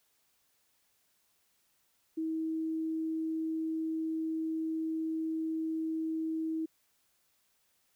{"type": "tone", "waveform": "sine", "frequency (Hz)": 320.3, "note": "E4", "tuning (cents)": -50, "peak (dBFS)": -31, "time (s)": [2.17, 6.66], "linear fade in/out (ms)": 10, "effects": ["white hiss -73 dBFS RMS until 7.95 s"]}